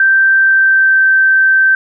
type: tone with pitch glide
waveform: sine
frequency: 1565 to 1554.2 Hz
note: G6 to G6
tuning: -3 to -15 cents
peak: -6 dBFS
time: 0-1.75 s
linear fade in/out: 2 ms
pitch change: -12 cents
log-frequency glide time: 0.37-1.04 s
effects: none